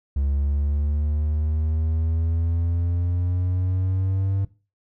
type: exponential sweep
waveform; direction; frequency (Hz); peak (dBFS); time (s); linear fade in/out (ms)
triangle; up; 69.3 to 98; -18; 0.16-4.45; 5
effects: noise-tail reverb RT60 0.3 s tail -17 dB re dry